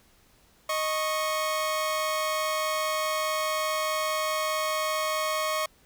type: tone pair together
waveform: sawtooth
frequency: 622.4 / 1100 Hz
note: D#5 / C#6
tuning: 0 / -14 cents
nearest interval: minor seventh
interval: 986 cents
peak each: -25 dBFS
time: 0.69-5.66 s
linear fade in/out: 5 ms
effects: pink hiss -61 dBFS RMS until 5.85 s